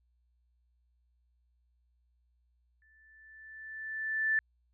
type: tone with exponential growth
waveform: sine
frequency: 1760 Hz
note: A6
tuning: in tune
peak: -24 dBFS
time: 2.82-4.39 s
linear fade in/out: 1 ms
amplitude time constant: 340 ms
effects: added 60 Hz sine -69 dBFS peak until 4.73 s